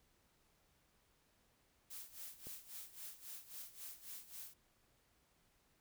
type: noise with tremolo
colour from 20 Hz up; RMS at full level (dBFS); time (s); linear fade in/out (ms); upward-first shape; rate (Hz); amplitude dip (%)
blue; -49; 1.9-4.54; 10; sine; 3.7; 80
type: click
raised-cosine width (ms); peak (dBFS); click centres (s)
2; -40; 2.47
effects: pink hiss -75 dBFS RMS until 5.8 s